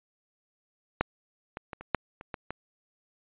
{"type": "clicks", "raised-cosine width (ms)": 0.5, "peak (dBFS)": [-8, -21, -22, -27, -8, -28, -19, -19], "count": 8, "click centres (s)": [1.01, 1.571, 1.732, 1.81, 1.947, 2.211, 2.342, 2.506], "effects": ["resampled to 8000 Hz"]}